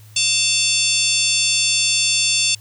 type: harmonic tone with a mistuned harmonic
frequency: 900 Hz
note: A5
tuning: 39 cents sharp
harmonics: 3 / 4 / 5 / 6 / 7 / 8 / 9 / 10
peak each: -21 / -22 / -23 / -24 / -24 / -25 / -26 / -26 dBFS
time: 0.16-2.55 s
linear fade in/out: 5 ms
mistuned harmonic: 4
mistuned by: -43 cents
effects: added 106 Hz sine -41 dBFS peak until 2.6 s + white hiss -51 dBFS RMS until 2.6 s